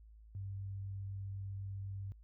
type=tone; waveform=sine; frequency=98 Hz; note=G2; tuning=in tune; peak=-40 dBFS; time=0.35-2.12 s; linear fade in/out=0 ms; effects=added 54 Hz sine -55 dBFS peak until 2.23 s